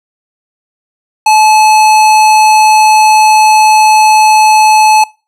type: tone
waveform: square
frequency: 862 Hz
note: A5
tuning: 36 cents flat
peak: -4 dBFS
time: 1.26-5.04 s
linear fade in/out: 5 ms
effects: noise-tail reverb RT60 0.3 s tail -23 dB re dry + low-pass 11000 Hz 12 dB/octave